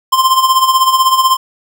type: tone with tremolo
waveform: square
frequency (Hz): 1046.5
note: C6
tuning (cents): 0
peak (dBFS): -6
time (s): 0.12-1.37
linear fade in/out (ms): 10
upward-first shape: sine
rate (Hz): 16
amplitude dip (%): 65
effects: none